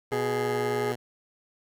10% pulse tone with pitch glide, 123.47 to 121.7 Hz, B2 to B2, 0 to -25 cents, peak -22 dBFS, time 0.11-0.96 s, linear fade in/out 20 ms, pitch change -25 cents, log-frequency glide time 0.23-0.53 s
harmonic tone, 416.6 Hz, G#4, 5 cents sharp, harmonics 1 / 2 / 3 / 4 / 5, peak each -27 / -35 / -39 / -43 / -41 dBFS, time 0.12-0.92 s, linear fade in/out 0 ms
effects none

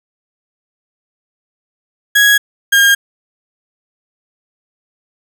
35% pulse tone pair in turn, 1661.2 / 1616.7 Hz, G#6 / G#6, 0 / -47 cents, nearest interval unison, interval 47 cents, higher first, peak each -5 dBFS, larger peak neither, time 2.15-2.38 / 2.72-2.95 s, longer neither, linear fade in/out 10 ms, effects none

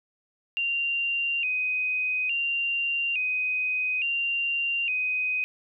sine tone with vibrato, 2637 Hz, E7, in tune, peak -24 dBFS, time 0.57-5.44 s, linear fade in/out 0 ms, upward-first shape square, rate 0.58 Hz, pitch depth 88 cents each way, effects none

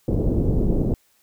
pink low-pass noise, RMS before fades -20 dBFS, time 0.08-0.94 s, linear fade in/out 2 ms, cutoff 460 Hz, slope 24 dB/octave, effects white hiss -62 dBFS RMS until 1.22 s

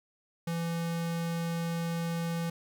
square tone, 167.8 Hz, E3, 31 cents sharp, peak -31 dBFS, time 0.47-2.5 s, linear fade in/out 5 ms, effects 12-bit

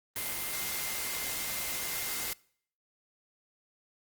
sine tone in noise, 2092 Hz, C7, 1 cent flat, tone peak -43 dBFS, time 0.16-2.33 s, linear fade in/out 0 ms, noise white, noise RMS -35 dBFS, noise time 0.16-2.33 s, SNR -11 dB, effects noise-tail reverb RT60 0.6 s tail -24 dB re dry + Opus 32 kbps

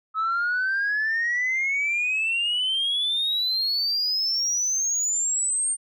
sine exponential sweep, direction up, 1283 to 8840 Hz, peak -20 dBFS, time 0.14-5.77 s, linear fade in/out 50 ms, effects tanh soft clip ceiling -19 dBFS

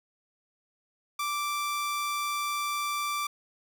sawtooth tone, 1172 Hz, D6, 4 cents flat, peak -25 dBFS, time 1.19-3.27 s, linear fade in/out 5 ms, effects none

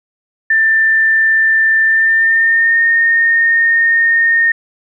sine tone with pitch glide, 1781 to 1837.4 Hz, A6 to A#6, +21 to -25 cents, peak -8 dBFS, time 0.5-4.52 s, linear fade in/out 5 ms, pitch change +54 cents, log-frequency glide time 1.83-2.81 s, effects none

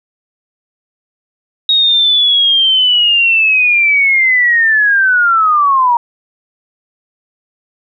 sine linear sweep, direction down, 3776 to 932.3 Hz, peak -7 dBFS, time 1.69-5.97 s, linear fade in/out 2 ms, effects none

